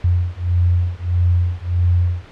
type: beating tone pair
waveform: sine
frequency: 87.31 / 88.91 Hz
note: F2 / F2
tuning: 0 / +31 cents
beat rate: 1.6 Hz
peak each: -17 dBFS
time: 0.04-2.25 s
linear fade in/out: 5 ms
effects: pink hiss -42 dBFS RMS until 2.31 s + low-pass 3000 Hz 12 dB/octave